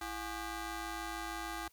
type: ring-modulated tone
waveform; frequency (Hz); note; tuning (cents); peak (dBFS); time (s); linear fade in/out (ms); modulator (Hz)
15% pulse; 385.8; G4; -28; -29; 0.01-1.68; 5; 439
effects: white hiss -69 dBFS RMS until 1.72 s + high-pass 60 Hz 12 dB/octave